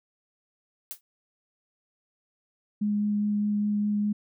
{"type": "noise with exponential decay", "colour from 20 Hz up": "blue", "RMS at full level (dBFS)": -32, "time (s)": [0.91, 1.01], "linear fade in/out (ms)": 0, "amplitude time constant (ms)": 20}
{"type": "tone with vibrato", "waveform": "sine", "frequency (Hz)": 207.7, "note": "G#3", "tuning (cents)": 0, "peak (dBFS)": -23, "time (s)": [2.81, 4.13], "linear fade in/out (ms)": 10, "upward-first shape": "sine", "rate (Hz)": 4.9, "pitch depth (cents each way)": 8}
{"effects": []}